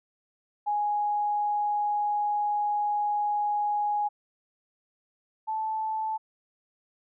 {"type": "tone pair in turn", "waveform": "sine", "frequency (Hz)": [830.6, 874.5], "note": ["G#5", "A5"], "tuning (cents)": [0, -11], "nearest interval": "minor second", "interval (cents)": 89, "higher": "second", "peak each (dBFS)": [-24, -27], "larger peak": "first", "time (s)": [[0.66, 4.09], [5.47, 6.18]], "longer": "first", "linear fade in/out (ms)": 20, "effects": []}